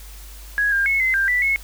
sine tone with pitch steps, 1663 / 1602 / 2189 / 2056 / 1586 / 1974 / 2184 Hz, G#6 / G6 / C#7 / C7 / G6 / B6 / C#7, +2 / +37 / -22 / -31 / +20 / -1 / -26 cents, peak -16 dBFS, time 0.58-1.56 s, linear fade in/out 0 ms, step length 140 ms, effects added 50 Hz sine -37 dBFS peak until 1.63 s + white hiss -44 dBFS RMS until 1.63 s

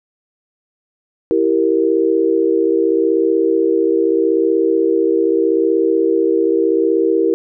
sine chord, E diminished, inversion none, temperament equal with one note detuned, 329.6 / 390.4 / 466.2 Hz, E4 / G4 / Bb4, 0 / -7 / 0 cents, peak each -16 dBFS, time 1.31-7.34 s, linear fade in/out 0 ms, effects none

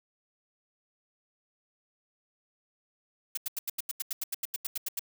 blue noise bursts, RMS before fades -32 dBFS, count 16, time 3.35-4.994 s, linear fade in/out 5 ms, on 24 ms, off 84 ms, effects none

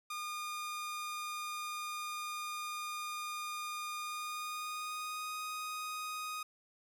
sawtooth tone with pitch glide, 1217 to 1246.9 Hz, D#6 to D#6, -39 to +3 cents, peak -35 dBFS, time 0.1-6.43 s, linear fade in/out 5 ms, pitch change +42 cents, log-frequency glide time 3.98-5.38 s, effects none

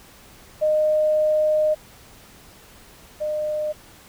sine tone pair in turn, 614 / 607.6 Hz, D#5 / D#5, -23 / -41 cents, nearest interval unison, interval 18 cents, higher first, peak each -16 / -22 dBFS, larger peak first, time 0.61-1.75 / 3.2-3.73 s, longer first, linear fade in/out 20 ms, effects pink hiss -48 dBFS RMS until 4.08 s

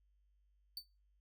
45% pulse tone with exponential decay, 4549 Hz, C#8, 44 cents sharp, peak -38 dBFS, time 0.77-0.87 s, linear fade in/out 2 ms, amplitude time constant 20 ms, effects noise-tail reverb RT60 0.3 s tail -24 dB re dry + added 50 Hz sine -70 dBFS peak until 1.2 s

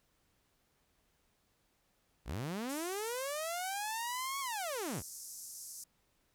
sawtooth linear two-way sweep, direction up then down, 43.58 to 1122 to 43.58 Hz, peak -33 dBFS, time 2.25-5.03 s, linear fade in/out 50 ms, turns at 4.4 s
pink band-pass noise, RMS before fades -48 dBFS, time 2.69-5.84 s, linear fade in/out 5 ms, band 5400 to 13000 Hz, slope 48 dB/octave
effects pink hiss -75 dBFS RMS until 6.34 s

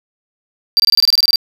triangle tone bursts, 4699 Hz, D8, in tune, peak -7 dBFS, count 12, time 0.77-1.358 s, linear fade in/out 0 ms, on 27 ms, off 24 ms, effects none

